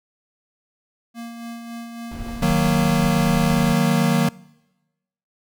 square tone with tremolo, 233.1 Hz, A#3, in tune, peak -31 dBFS, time 1.14-3.55 s, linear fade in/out 50 ms, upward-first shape sine, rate 3.6 Hz, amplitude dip 40%
brown noise, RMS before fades -31 dBFS, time 2.11-3.73 s, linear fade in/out 5 ms
square chord, D# minor, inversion none, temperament equal, 155.56 / 185 / 233.1 Hz, D#3 / F#3 / A#3, 0 / 0 / 0 cents, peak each -21 dBFS, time 2.42-4.29 s, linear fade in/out 5 ms
effects noise-tail reverb RT60 1.0 s tail -23 dB re dry

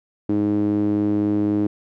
sawtooth tone with band-pass filter, 103.83 Hz, G#2, in tune, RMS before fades -20 dBFS, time 0.29-1.67 s, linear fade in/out 5 ms, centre 300 Hz, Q 4.1, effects none

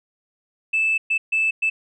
sine tone bursts at uneven times, 2630 Hz, E7, 5 cents flat, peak -16 dBFS, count 4, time 0.73-0.98 / 1.1-1.18 / 1.32-1.51 / 1.62-1.7 s, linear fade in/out 10 ms, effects tanh soft clip ceiling -13 dBFS

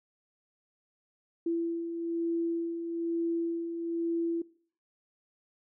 sine beating tone pair, 334.5 / 335.6 Hz, E4 / E4, +25 / +31 cents, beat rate 1.1 Hz, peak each -38 / -29 dBFS, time 1.46-4.42 s, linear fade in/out 5 ms, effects noise-tail reverb RT60 0.5 s tail -21 dB re dry

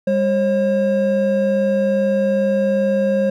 triangle tone pair together, 200.3 / 538.5 Hz, G3 / C5, +38 / +50 cents, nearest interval octave + perfect fourth, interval 1712 cents, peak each -17 / -14 dBFS, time 0.07-3.3 s, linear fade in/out 5 ms, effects none

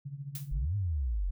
sine tone with tremolo, 140.2 Hz, C#3, 20 cents sharp, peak -34 dBFS, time 0.05-0.66 s, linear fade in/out 10 ms, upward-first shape triangle, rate 14 Hz, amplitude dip 85%
blue noise with exponential decay, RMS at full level -38 dBFS, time 0.35-0.54 s, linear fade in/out 2 ms, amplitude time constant 41 ms
sine exponential two-way sweep, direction up then down, 41.8 to 105.7 to 41.8 Hz, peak -28 dBFS, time 0.51-1.31 s, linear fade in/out 10 ms, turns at 0.76 s
effects none

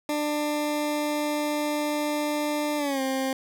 20% pulse tone with pitch glide, 297.6 to 265.1 Hz, D4 to C4, +23 to +23 cents, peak -20 dBFS, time 0.09-3.33 s, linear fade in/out 2 ms, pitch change -200 cents, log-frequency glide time 2.77-3.01 s, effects none

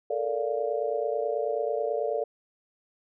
sine chord, Bb major seventh, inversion third, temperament just, 437 / 466.2 / 582.7 / 699.2 Hz, A4 / Bb4 / D5 / F5, -12 / 0 / -14 / +2 cents, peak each -31 / -31 / -30 / -34 dBFS, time 0.1-2.24 s, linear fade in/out 5 ms, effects none

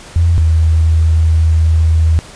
sine tone pair in turn, 84.3 / 80.48 Hz, E2 / E2, +39 / -41 cents, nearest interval minor second, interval 80 cents, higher first, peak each -7 dBFS, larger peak neither, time 0.16-0.38 / 0.38-2.19 s, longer second, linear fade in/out 0 ms, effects pink hiss -35 dBFS RMS until 2.35 s + resampled to 22050 Hz

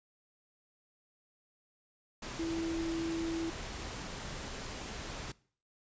sine tone in noise, 329.6 Hz, E4, in tune, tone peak -33 dBFS, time 2.39-3.5 s, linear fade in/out 5 ms, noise pink, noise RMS -42 dBFS, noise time 2.22-5.32 s, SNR +6 dB, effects noise-tail reverb RT60 0.5 s tail -22 dB re dry + resampled to 16000 Hz

